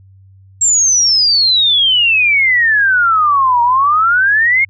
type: exponential two-way sweep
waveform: sine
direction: down then up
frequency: 7560 to 938 to 2192 Hz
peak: -8 dBFS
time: 0.61-4.65 s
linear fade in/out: 10 ms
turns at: 3.62 s
effects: added 96 Hz sine -40 dBFS peak until 4.69 s